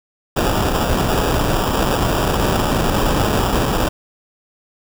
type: noise with sample-and-hold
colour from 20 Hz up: pink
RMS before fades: -17 dBFS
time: 0.36-3.89 s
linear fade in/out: 10 ms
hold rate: 2100 Hz
effects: none